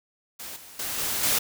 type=noise with level steps; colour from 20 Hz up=white; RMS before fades=-38 / -46 / -31 / -28 / -23 dBFS; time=0.39-1.39 s; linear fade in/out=10 ms; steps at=0.56 / 0.79 / 0.98 / 1.23 s; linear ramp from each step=5 ms; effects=none